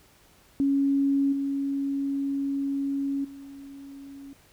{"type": "tone with level steps", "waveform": "sine", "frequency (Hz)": 277.2, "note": "C#4", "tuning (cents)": 0, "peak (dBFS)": [-20, -25, -40], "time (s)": [0.6, 4.33], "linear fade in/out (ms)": 0, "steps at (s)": [1.32, 3.24], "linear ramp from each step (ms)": 10, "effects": ["pink hiss -58 dBFS RMS until 4.52 s"]}